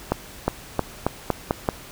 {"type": "accelerating click train", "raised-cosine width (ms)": 1, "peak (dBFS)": -5, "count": 7, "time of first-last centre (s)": [0.12, 1.688], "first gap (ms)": 360, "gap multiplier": 0.87, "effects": ["pink hiss -42 dBFS RMS until 1.91 s"]}